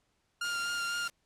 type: tone with vibrato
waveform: sawtooth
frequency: 1401 Hz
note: F6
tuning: 5 cents sharp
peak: -28 dBFS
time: 0.41-1.08 s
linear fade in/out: 5 ms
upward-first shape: sine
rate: 4 Hz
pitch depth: 15 cents each way
type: noise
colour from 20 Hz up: white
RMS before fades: -45 dBFS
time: 0.44-1.1 s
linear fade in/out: 2 ms
effects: pink hiss -75 dBFS RMS until 1.25 s + low-pass 9000 Hz 12 dB/octave